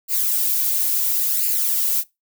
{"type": "noise with flanger", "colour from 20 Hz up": "violet", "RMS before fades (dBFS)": -20, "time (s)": [0.08, 2.04], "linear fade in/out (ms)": 50, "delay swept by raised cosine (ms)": [0.42, 2.92], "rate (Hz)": 0.72, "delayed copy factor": 0.6, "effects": ["noise-tail reverb RT60 0.2 s tail -21 dB re dry"]}